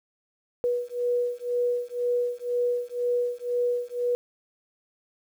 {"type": "beating tone pair", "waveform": "sine", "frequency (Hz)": [485.7, 487.7], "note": ["B4", "B4"], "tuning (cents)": [-29, -22], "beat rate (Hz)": 2, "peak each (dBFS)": -27, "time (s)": [0.64, 4.15], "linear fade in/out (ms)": 0, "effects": ["9-bit"]}